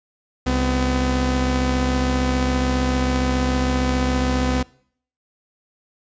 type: tone pair together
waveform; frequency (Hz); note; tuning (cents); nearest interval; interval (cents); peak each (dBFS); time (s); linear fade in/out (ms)
sawtooth; 66.85 / 252.4; C2 / B3; +38 / +38; octave + major seventh; 2300; -17; 0.46-4.63; 10
effects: noise-tail reverb RT60 0.6 s tail -23 dB re dry + resampled to 16000 Hz